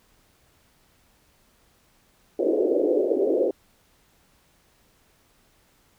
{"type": "band-pass noise", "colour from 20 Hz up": "pink", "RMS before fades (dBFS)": -22, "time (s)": [2.39, 3.51], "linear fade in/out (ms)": 5, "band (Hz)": [320, 540], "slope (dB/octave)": 48, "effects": ["pink hiss -62 dBFS RMS until 5.98 s"]}